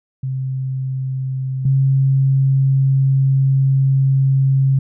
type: tone pair in turn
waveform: sine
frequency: 131.8 / 134.96 Hz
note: C3 / C#3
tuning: +13 / -46 cents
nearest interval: unison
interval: 41 cents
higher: second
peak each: -19 / -11 dBFS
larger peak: second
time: 0.23-1.65 / 1.65-4.79 s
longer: second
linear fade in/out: 5 ms
effects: none